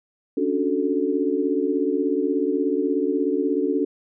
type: chord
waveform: sine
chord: D major seventh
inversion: third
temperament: equal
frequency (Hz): 277.2 / 293.7 / 370 / 440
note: C#4 / D4 / F#4 / A4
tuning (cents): 0 / 0 / 0 / 0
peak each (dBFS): -25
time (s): 0.37-3.85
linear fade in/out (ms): 5
effects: none